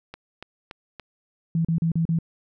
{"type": "click train", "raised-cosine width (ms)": 0.3, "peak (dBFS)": -21, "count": 4, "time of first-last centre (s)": [0.14, 0.997], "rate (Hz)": 3.5}
{"type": "tone bursts", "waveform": "sine", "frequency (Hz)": 164.81, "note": "E3", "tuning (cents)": 0, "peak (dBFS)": -19, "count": 5, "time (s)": [1.55, 2.188], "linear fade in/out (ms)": 2, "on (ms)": 98, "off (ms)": 37}
{"effects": []}